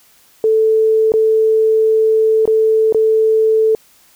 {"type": "tone with dropouts", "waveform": "sine", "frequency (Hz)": 440, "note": "A4", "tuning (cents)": 0, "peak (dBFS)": -9, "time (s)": [0.44, 3.75], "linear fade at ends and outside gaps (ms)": 1, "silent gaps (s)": [[1.12, 1.138], [2.455, 2.476], [2.925, 2.946]], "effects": ["white hiss -50 dBFS RMS until 4.15 s"]}